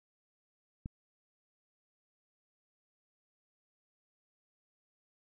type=click; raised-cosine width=5 ms; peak=-27 dBFS; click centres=0.859 s; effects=none